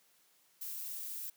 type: noise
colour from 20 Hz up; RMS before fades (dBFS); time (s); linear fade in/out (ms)
violet; -42; 0.61-1.3; 5
effects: white hiss -69 dBFS RMS until 1.36 s + high-pass 150 Hz 12 dB/octave